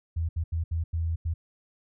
sine tone bursts at uneven times, 82.41 Hz, E2, in tune, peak -25 dBFS, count 6, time 0.16-0.29 / 0.36-0.44 / 0.52-0.64 / 0.71-0.84 / 0.93-1.16 / 1.25-1.34 s, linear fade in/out 10 ms, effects none

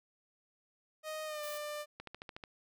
sawtooth tone with pitch glide, 622 to 595.3 Hz, D#5 to D5, -1 to +23 cents, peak -35 dBFS, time 1.03-1.86 s, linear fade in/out 50 ms, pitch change -76 cents, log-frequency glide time 1.25-1.43 s
blue noise, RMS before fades -48 dBFS, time 1.43-1.58 s, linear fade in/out 5 ms
click train, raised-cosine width 0.3 ms, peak -29 dBFS, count 7, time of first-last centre 2-2.438 s, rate 13.7 Hz
effects none

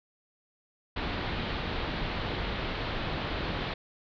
pink low-pass noise, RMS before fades -33 dBFS, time 0.96-3.74 s, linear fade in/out 5 ms, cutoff 4200 Hz, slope 48 dB/octave, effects none

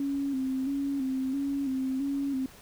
sine tone with vibrato, 270.6 Hz, C#4, 42 cents flat, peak -27 dBFS, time 0-2.46 s, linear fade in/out 2 ms, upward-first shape square, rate 1.5 Hz, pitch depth 51 cents each way, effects pink hiss -52 dBFS RMS until 2.61 s

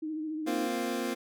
sine tone with vibrato, 311.1 Hz, D#4, in tune, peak -32 dBFS, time 0.02-0.67 s, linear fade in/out 10 ms, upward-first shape sine, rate 14 Hz, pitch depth 40 cents each way
25% pulse chord, Bb suspended second, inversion none, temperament equal, 233.1 / 261.6 / 349.2 Hz, Bb3 / C4 / F4, 0 / 0 / 0 cents, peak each -31 dBFS, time 0.46-1.15 s, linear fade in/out 20 ms
effects none

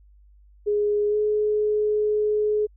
sine tone with pitch glide, 415.3 to 422.8 Hz, G#4 to G#4, 0 to +31 cents, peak -19 dBFS, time 0.66-2.67 s, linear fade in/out 20 ms, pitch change +31 cents, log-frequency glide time 1.09-1.16 s, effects added 50 Hz sine -50 dBFS peak until 2.76 s

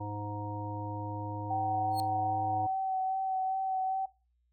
harmonic tone, 103.83 Hz, G#2, in tune, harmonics 1 / 3 / 5 / 7 / 9, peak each -38 / -42 / -46 / -46 / -40 dBFS, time 0-2.67 s, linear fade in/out 10 ms
sine tone with vibrato, 761 Hz, F#5, 48 cents sharp, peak -29 dBFS, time 1.5-4.06 s, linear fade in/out 10 ms, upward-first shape sine, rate 2.5 Hz, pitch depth 15 cents each way
sawtooth tone with exponential growth, 4300 Hz, C8, 47 cents sharp, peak -31 dBFS, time 1.91-2 s, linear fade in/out 0 ms, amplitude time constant 19 ms
effects noise-tail reverb RT60 0.3 s tail -20 dB re dry + added 60 Hz sine -70 dBFS peak until 4.52 s

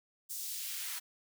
white noise with high-pass filter sweep, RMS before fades -40 dBFS, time 0.29-1 s, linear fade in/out 20 ms, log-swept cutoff 7100 to 1200 Hz, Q 0.94, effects none

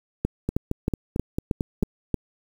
two click trains, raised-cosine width 3 ms, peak -11 / -9 dBFS, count 7 / 7, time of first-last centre 0.49-1.832 / 0.25-2.143 s, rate 4.47 / 3.17 Hz, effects 7-bit

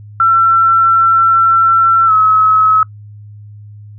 sine tone with pitch glide, 1347 to 1285.4 Hz, E6 to E6, +37 to -44 cents, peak -6 dBFS, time 0.2-2.83 s, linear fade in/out 2 ms, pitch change -81 cents, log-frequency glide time 2.06-2.12 s, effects noise-tail reverb RT60 0.1 s tail -25 dB re dry + added 104 Hz sine -31 dBFS peak until 3.98 s

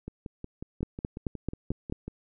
two click trains, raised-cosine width 3 ms, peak -24 / -16 dBFS, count 12 / 6, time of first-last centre 0.08-2.08 / 0.83-1.924 s, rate 5.5 / 4.57 Hz, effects none

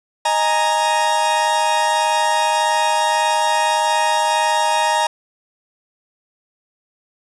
40% pulse chord, D# suspended fourth, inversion none, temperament equal, 622.3 / 830.6 / 932.3 Hz, D#5 / G#5 / A#5, 0 / 0 / 0 cents, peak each -22 / -20 / -16 dBFS, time 0.25-5.07 s, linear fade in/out 5 ms, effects resampled to 24000 Hz + 7-bit

